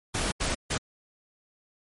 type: noise bursts at uneven times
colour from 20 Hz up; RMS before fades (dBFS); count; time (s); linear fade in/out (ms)
pink; -28; 3; 0.14-0.32 / 0.4-0.55 / 0.7-0.78; 10
effects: MP3 48 kbps